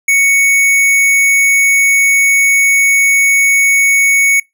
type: tone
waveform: square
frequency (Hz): 2223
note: C#7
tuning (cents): +4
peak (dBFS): -8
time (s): 0.08-4.4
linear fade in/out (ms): 5
effects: noise-tail reverb RT60 0.2 s tail -26 dB re dry

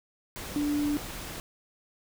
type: tone in noise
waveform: sine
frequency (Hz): 293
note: D4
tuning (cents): -4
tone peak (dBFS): -25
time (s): 0.56-0.97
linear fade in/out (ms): 0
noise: pink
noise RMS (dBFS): -39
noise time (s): 0.36-1.4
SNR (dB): +11
effects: none

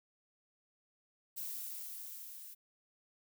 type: noise with level ramp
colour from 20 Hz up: violet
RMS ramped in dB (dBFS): -41 to -51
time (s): 1.36-2.55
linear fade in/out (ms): 20
effects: none

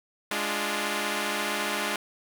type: chord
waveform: 5% pulse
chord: D diminished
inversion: second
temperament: equal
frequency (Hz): 207.7 / 293.7 / 349.2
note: Ab3 / D4 / F4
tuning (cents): 0 / 0 / 0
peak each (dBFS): -19 / -21 / -21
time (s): 0.31-1.96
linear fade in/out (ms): 2
effects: none

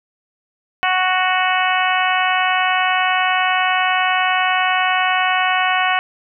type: harmonic tone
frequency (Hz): 370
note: F#4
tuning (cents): 0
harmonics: 2 / 3 / 4 / 5 / 6 / 7 / 8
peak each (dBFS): -19 / -21 / -22 / -23 / -24 / -24 / -25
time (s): 0.83-5.99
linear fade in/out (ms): 0
effects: none

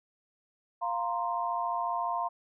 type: chord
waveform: sine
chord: F suspended fourth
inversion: none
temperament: equal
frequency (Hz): 698.5 / 932.3 / 1046.5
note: F5 / Bb5 / C6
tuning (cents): 0 / 0 / 0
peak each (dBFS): -33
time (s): 0.81-2.29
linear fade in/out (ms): 20
effects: none

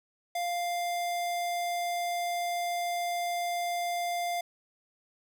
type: tone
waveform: square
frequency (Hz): 698.5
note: F5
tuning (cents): 0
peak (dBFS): -30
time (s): 0.35-4.41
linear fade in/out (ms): 5
effects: none

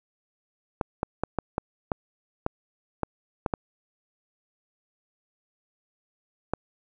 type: clicks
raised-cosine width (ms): 1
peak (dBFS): -11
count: 11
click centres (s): 0.812 / 1.031 / 1.236 / 1.387 / 1.581 / 1.918 / 2.464 / 3.033 / 3.462 / 3.538 / 6.536
effects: none

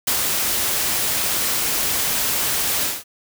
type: noise with ADSR envelope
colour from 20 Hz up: white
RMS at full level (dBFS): -19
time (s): 0.07-3.04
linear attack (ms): 6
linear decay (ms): 94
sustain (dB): -2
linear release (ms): 200
effects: none

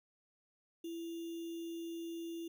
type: tone with sample-and-hold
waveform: sine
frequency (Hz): 334.5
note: E4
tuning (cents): +25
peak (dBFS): -40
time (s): 0.84-2.48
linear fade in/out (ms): 5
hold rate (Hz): 3150
effects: none

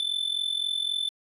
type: tone with amplitude modulation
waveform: triangle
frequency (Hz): 3520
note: A7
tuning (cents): 0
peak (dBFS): -21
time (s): 0-1.09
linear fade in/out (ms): 0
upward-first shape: sine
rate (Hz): 43.8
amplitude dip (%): 80
effects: resampled to 32000 Hz

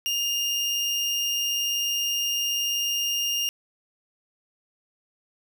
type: tone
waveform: 30% pulse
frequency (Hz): 2821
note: F7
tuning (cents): +17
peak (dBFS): -21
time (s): 0.06-3.49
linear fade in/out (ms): 0
effects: none

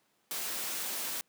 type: noise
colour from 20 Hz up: white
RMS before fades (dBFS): -36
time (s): 0.31-1.21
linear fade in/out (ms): 0
effects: pink hiss -72 dBFS RMS until 1.28 s + high-pass 200 Hz 12 dB/octave

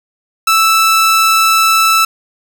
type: tone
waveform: sawtooth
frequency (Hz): 1318.5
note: E6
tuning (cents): 0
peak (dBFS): -4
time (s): 0.47-2.05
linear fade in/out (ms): 5
effects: none

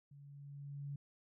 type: tone with level ramp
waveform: sine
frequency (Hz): 141.9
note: C#3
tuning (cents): +41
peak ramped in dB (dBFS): -55 to -40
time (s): 0.11-0.96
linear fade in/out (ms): 5
effects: none

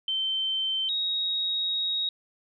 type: tone pair in turn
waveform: sine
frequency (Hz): 3100 / 3779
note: G7 / A#7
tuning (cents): -20 / +23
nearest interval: minor third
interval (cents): 343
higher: second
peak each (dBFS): -25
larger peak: neither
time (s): 0.08-0.89 / 0.89-2.09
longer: second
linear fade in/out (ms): 2
effects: none

